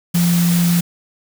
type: tone in noise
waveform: sine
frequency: 172.8 Hz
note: F3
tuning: 18 cents flat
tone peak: -12 dBFS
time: 0.14-0.81 s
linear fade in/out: 10 ms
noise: white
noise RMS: -24 dBFS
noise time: 0.14-0.81 s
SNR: +9 dB
effects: none